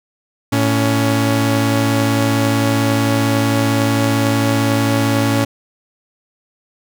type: tone pair together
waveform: sawtooth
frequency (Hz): 111.12 / 280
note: A2 / C#4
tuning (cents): +18 / +18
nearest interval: octave + major third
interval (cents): 1600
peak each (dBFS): -12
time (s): 0.52-5.45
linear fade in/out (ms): 10
effects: none